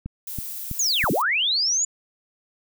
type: click train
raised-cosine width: 5 ms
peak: -18 dBFS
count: 4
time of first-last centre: 0.06-1.04 s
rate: 3.06 Hz
type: noise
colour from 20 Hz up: violet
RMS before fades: -33 dBFS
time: 0.27-1.22 s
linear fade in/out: 2 ms
type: linear two-way sweep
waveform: sine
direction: down then up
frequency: 7050 to 123.47 to 7050 Hz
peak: -19 dBFS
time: 0.79-1.85 s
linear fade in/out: 5 ms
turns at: 1.11 s
effects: none